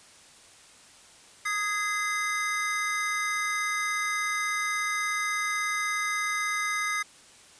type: chord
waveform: square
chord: Ab major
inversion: second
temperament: equal with one note detuned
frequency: 1244.5 / 1661.2 / 2062 Hz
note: Eb6 / Ab6 / C7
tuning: 0 / 0 / -26 cents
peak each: -32 / -35 / -30 dBFS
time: 1.45-7.03 s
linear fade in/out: 10 ms
effects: white hiss -53 dBFS RMS until 7.59 s + resampled to 22050 Hz